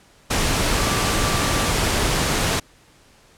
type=tone in noise; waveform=sine; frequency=1168 Hz; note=D6; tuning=10 cents flat; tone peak=-29 dBFS; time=0.75-1.72 s; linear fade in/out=10 ms; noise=pink; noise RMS=-20 dBFS; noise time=0.3-2.6 s; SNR=-12 dB; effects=pink hiss -53 dBFS RMS until 3.37 s + low-pass 10000 Hz 12 dB/octave